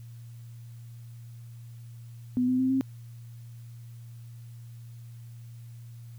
sine tone with pitch steps, 249.5 / 254.7 / 260.1 / 265.6 Hz, B3 / C4 / C4 / C4, +18 / -46 / -10 / +26 cents, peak -22 dBFS, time 2.37-2.81 s, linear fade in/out 0 ms, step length 110 ms, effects added 117 Hz sine -42 dBFS peak until 6.18 s + white hiss -63 dBFS RMS until 6.18 s

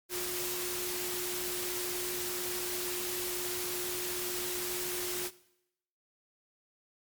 sine tone in noise, 359 Hz, F4, 48 cents sharp, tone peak -38 dBFS, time 0.09-5.31 s, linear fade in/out 50 ms, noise white, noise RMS -36 dBFS, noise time 0.09-5.31 s, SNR -5 dB, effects noise-tail reverb RT60 0.8 s tail -19 dB re dry + MP3 96 kbps

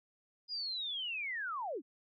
sine linear sweep, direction down, 4977 to 227 Hz, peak -36 dBFS, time 0.48-1.82 s, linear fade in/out 50 ms, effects none

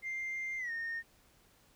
sine tone with pitch glide, 2098 to 1837 Hz, C7 to A#6, +4 to -26 cents, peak -34 dBFS, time 0.02-1.03 s, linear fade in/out 50 ms, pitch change -230 cents, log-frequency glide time 0.58-0.71 s, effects tanh soft clip ceiling -33 dBFS + pink hiss -66 dBFS RMS until 1.75 s

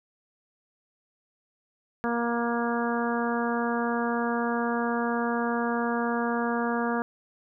harmonic tone, 235.8 Hz, A#3, 20 cents sharp, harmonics 1 / 2 / 3 / 4 / 5 / 6 / 7, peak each -28 / -31 / -33 / -34 / -35 / -36 / -36 dBFS, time 2.04-7.02 s, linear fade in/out 0 ms, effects none

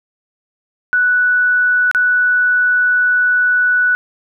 sine tone with dropouts, 1480 Hz, F#6, in tune, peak -10 dBFS, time 0.93-3.95 s, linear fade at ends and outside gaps 0 ms, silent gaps 1.913-1.948 s, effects none

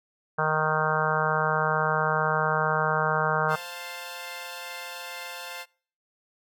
harmonic tone, 155.56 Hz, D#3, in tune, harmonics 1 / 3 / 4 / 5 / 6 / 7 / 8 / 9 / 10, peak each -31 / -31 / -31 / -31 / -31 / -31 / -31 / -31 / -31 dBFS, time 0.38-3.56 s, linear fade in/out 10 ms
10% pulse chord, F major, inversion second, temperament equal, 523.3 / 698.5 / 880 Hz, C5 / F5 / A5, 0 / 0 / 0 cents, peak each -32 dBFS, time 3.48-5.66 s, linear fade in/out 50 ms
effects noise-tail reverb RT60 0.5 s tail -26 dB re dry

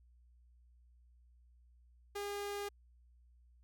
sawtooth tone, 406.3 Hz, G#4, 38 cents flat, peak -35 dBFS, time 2.15-2.69 s, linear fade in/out 10 ms, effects added 60 Hz sine -62 dBFS peak until 3.63 s

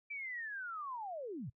sine linear sweep, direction down, 2342 to 95 Hz, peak -40 dBFS, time 0.1-1.5 s, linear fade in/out 10 ms, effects noise-tail reverb RT60 0.1 s tail -22 dB re dry

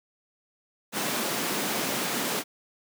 pink high-pass noise, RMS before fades -29 dBFS, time 0.92-2.44 s, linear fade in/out 50 ms, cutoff 180 Hz, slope 24 dB/octave, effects none

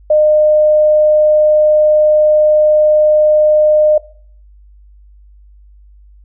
sine tone, 609 Hz, D#5, 37 cents flat, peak -6 dBFS, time 0.1-3.98 s, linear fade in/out 5 ms, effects noise-tail reverb RT60 0.5 s tail -20 dB re dry + added 50 Hz sine -39 dBFS peak until 6.24 s

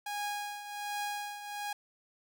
sawtooth tone with tremolo, 823 Hz, G#5, 16 cents flat, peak -29 dBFS, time 0.06-1.73 s, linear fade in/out 5 ms, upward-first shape triangle, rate 1.3 Hz, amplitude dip 70%, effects none

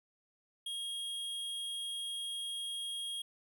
square tone, 3264 Hz, G#7, 31 cents flat, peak -38 dBFS, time 0.66-3.22 s, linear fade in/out 5 ms, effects none

